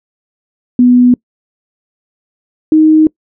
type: tone pair in turn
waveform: sine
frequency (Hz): 246.9 / 312.3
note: B3 / D#4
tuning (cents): 0 / +7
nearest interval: major third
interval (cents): 407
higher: second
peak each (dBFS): -3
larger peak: neither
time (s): 0.79-1.14 / 2.72-3.07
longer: neither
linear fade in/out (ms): 2
effects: noise-tail reverb RT60 0.1 s tail -25 dB re dry